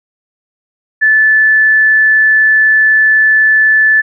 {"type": "tone", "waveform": "sine", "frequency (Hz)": 1744, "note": "A6", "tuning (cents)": -16, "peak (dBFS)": -5, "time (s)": [1.01, 4.02], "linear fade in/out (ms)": 20, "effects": []}